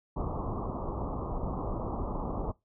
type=low-pass noise; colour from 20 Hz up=pink; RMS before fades=-34 dBFS; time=0.16-2.52 s; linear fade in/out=10 ms; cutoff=1200 Hz; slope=96 dB/octave; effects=noise-tail reverb RT60 0.2 s tail -21 dB re dry